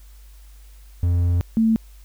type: tone pair in turn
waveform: triangle / sine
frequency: 87.31 / 223.4 Hz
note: F2 / A3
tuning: 0 / +27 cents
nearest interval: octave + major third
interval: 1627 cents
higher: second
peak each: -14 dBFS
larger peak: neither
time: 1.03-1.41 / 1.57-1.76 s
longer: first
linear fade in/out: 0 ms
effects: added 50 Hz sine -42 dBFS peak until 2.04 s + white hiss -56 dBFS RMS until 2.04 s